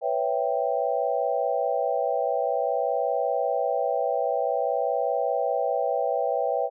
sine chord, C# half-diminished seventh, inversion third, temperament equal, 493.9 / 554.4 / 659.3 / 784 Hz, B4 / C#5 / E5 / G5, 0 / 0 / 0 / 0 cents, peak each -28 dBFS, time 0.01-6.7 s, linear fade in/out 50 ms, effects none

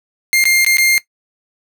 sawtooth tone with dropouts, 2113 Hz, C7, 16 cents sharp, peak -7 dBFS, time 0.33-0.98 s, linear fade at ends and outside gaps 0 ms, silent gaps 0.44-0.454 / 0.647-0.664 / 0.77-0.783 s, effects noise-tail reverb RT60 0.1 s tail -17 dB re dry

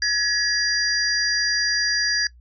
sine tone cluster, 1687 / 1907 / 4785 / 5780 Hz, G#6 / A#6 / D8 / F#8, +27 / +39 / +32 / -41 cents, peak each -22 / -31 / -22 / -28 dBFS, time 0.02-2.27 s, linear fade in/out 2 ms, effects noise-tail reverb RT60 0.1 s tail -21 dB re dry + added 60 Hz sine -46 dBFS peak until 2.4 s

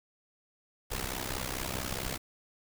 pink noise with amplitude modulation, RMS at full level -32 dBFS, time 0.9-2.18 s, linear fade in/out 20 ms, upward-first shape sine, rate 64.6 Hz, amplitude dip 85%, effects none

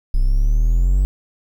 triangle exponential sweep, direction up, 30.87 to 49 Hz, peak -10 dBFS, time 0.14-1.05 s, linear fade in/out 0 ms, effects 8-bit

